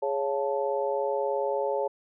harmonic tone with a mistuned harmonic, 138.59 Hz, C#3, in tune, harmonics 3 / 4 / 5 / 6, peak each -30 / -28 / -37 / -32 dBFS, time 0.02-1.88 s, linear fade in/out 10 ms, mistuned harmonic 6, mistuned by +91 cents, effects none

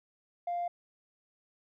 triangle tone with tanh clipping, 698.5 Hz, F5, in tune, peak -31 dBFS, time 0.47-0.68 s, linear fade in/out 5 ms, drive 5 dB, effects none

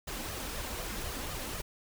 pink noise with flanger, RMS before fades -38 dBFS, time 0.07-1.62 s, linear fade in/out 10 ms, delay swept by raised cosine 1.6 to 3.9 ms, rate 4 Hz, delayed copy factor +0.6, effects none

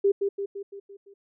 sine tone with echo, 398.4 Hz, G4, 28 cents sharp, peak -17 dBFS, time 0.04-0.12 s, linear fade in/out 10 ms, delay 170 ms, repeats 6, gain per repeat -5 dB, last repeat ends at 1.14 s, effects none

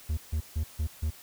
triangle tone bursts, 77.2 Hz, D#2, 13 cents flat, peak -24 dBFS, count 5, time 0.09-1.105 s, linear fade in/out 10 ms, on 83 ms, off 150 ms, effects white hiss -51 dBFS RMS until 1.22 s

